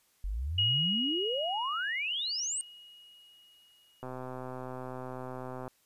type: exponential sweep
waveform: sine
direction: up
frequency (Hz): 43.65 to 8770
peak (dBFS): -31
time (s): 0.24-2.61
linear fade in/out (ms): 0
type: tone with exponential decay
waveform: sine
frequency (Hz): 2889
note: F#7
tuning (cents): -42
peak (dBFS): -24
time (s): 0.58-4.03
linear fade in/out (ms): 5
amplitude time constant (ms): 750
type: click train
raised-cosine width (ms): 1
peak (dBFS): -27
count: 212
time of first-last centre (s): 4.03-5.678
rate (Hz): 128
effects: white hiss -69 dBFS RMS until 5.85 s + resampled to 32000 Hz

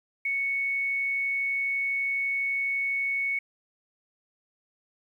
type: tone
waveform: sine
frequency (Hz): 2217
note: C#7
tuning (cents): 0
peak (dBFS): -25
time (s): 0.25-3.39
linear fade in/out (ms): 5
effects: 10-bit

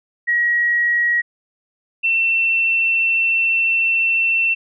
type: tone pair in turn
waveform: sine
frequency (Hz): 1904 / 2693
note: A#6 / E7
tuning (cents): +36 / +36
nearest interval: tritone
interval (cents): 600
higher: second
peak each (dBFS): -14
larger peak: neither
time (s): 0.27-1.22 / 2.03-4.55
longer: second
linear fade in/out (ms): 20
effects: none

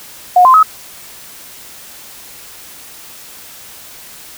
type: tone with pitch steps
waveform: sine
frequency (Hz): 723 / 1039 / 1276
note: F#5 / C6 / D#6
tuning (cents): -40 / -12 / +43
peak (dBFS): -3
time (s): 0.36-0.63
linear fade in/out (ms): 5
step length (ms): 90
effects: white hiss -35 dBFS RMS until 4.37 s

